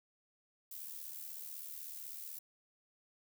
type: noise with amplitude modulation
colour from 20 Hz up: violet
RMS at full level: -44 dBFS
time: 0.71-2.39 s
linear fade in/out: 5 ms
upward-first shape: sine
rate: 76.1 Hz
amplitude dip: 60%
effects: none